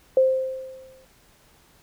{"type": "tone with exponential decay", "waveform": "sine", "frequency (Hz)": 523.3, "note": "C5", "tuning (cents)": 0, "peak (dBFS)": -12, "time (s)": [0.17, 1.05], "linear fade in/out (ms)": 2, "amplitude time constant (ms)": 190, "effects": ["pink hiss -57 dBFS RMS until 1.82 s"]}